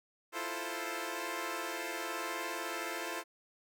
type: chord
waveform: 10% pulse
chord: F major seventh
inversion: third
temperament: equal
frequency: 329.6 / 349.2 / 440 / 523.3 Hz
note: E4 / F4 / A4 / C5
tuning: 0 / 0 / 0 / 0 cents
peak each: -34 dBFS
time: 0.32-3.24 s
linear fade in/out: 50 ms
effects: none